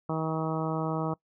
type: harmonic tone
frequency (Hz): 159.3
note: D#3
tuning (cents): +41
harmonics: 1 / 2 / 3 / 4 / 5 / 6 / 7 / 8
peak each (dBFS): -31 / -34 / -36 / -37 / -38 / -39 / -39 / -40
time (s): 0.09-1.14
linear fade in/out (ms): 5
effects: noise-tail reverb RT60 0.1 s tail -23 dB re dry